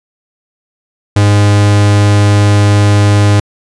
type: tone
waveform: 45% pulse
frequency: 102.7 Hz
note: G#2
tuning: 19 cents flat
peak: -5 dBFS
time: 1.16-3.4 s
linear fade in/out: 5 ms
effects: resampled to 22050 Hz